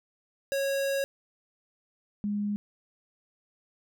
square / sine tone pair in turn, 550 / 206 Hz, C#5 / G#3, -14 / -14 cents, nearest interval octave + perfect fourth, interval 1700 cents, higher first, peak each -27 dBFS, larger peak neither, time 0.52-1.04 / 2.24-2.56 s, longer first, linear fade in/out 0 ms, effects none

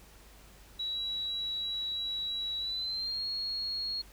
sine tone with pitch glide, 3901 to 4304 Hz, B7 to C8, -22 to +48 cents, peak -32 dBFS, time 0.79-4.02 s, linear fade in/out 10 ms, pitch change +170 cents, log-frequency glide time 2.59-3.26 s, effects added 50 Hz sine -56 dBFS peak until 4.12 s + pink hiss -57 dBFS RMS until 4.12 s

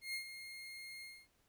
30% pulse tone with ADSR envelope, 2136 Hz, C7, 35 cents sharp, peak -35 dBFS, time 0.01-1.28 s, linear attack 130 ms, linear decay 98 ms, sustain -10 dB, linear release 250 ms, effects pink hiss -75 dBFS RMS until 1.48 s

